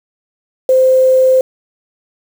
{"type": "tone with quantisation", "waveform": "sine", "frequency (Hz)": 519, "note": "C5", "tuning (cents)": -14, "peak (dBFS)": -6, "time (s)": [0.69, 1.41], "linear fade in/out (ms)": 2, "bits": 5, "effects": []}